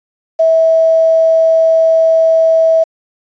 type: tone with quantisation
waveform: sine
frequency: 650 Hz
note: E5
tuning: 24 cents flat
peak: -6 dBFS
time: 0.39-2.84 s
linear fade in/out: 10 ms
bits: 6
effects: resampled to 16000 Hz